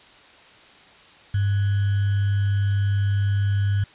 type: tone with sample-and-hold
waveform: sine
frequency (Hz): 100.2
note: G2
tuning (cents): +38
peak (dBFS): -18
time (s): 1.34-3.84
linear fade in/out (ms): 5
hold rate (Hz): 1575
effects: white hiss -49 dBFS RMS until 3.94 s + resampled to 8000 Hz